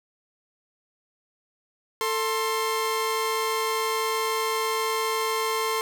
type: tone pair together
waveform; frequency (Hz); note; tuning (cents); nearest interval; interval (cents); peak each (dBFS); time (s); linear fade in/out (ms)
sawtooth; 444.7 / 1057.7; A4 / C6; +18 / +18; octave + minor third; 1500; -23; 2.01-5.81; 0
effects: none